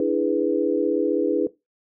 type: chord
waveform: sine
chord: E dominant seventh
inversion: third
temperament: equal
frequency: 293.7 / 329.6 / 415.3 / 493.9 Hz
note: D4 / E4 / G#4 / B4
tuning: 0 / 0 / 0 / 0 cents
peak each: -24 dBFS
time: 0-1.47 s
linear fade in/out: 2 ms
effects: noise-tail reverb RT60 0.2 s tail -18 dB re dry